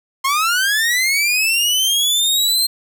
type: linear sweep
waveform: sawtooth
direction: up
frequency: 1052 to 4186 Hz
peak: -11 dBFS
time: 0.24-2.67 s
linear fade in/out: 10 ms
effects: none